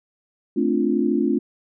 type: chord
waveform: sine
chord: D minor seventh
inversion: second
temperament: equal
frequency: 220 / 261.6 / 293.7 / 349.2 Hz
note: A3 / C4 / D4 / F4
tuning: 0 / 0 / 0 / 0 cents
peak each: -23 dBFS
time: 0.56-1.39 s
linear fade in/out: 10 ms
effects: none